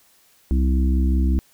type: harmonic tone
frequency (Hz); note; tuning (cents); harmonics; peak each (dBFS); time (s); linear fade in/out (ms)
65.41; C2; 0; 1 / 3 / 4 / 5; -16 / -26 / -28 / -30; 0.51-1.39; 0
effects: white hiss -57 dBFS RMS until 1.53 s